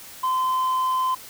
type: tone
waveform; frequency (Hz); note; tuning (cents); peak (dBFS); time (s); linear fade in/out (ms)
sine; 1030; C6; -28; -17; 0.23-1.15; 10
effects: tanh soft clip ceiling -19 dBFS + white hiss -42 dBFS RMS until 1.29 s